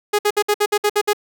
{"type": "tone bursts", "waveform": "sawtooth", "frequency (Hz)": 415.3, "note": "G#4", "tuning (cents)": 0, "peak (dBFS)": -10, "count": 9, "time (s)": [0.13, 1.133], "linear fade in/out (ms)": 10, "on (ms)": 59, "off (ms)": 59, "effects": []}